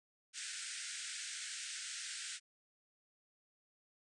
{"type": "band-pass noise", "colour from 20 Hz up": "white", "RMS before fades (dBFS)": -45, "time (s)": [0.33, 2.4], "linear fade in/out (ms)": 50, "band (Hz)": [1400, 9100], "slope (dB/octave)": 96, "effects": []}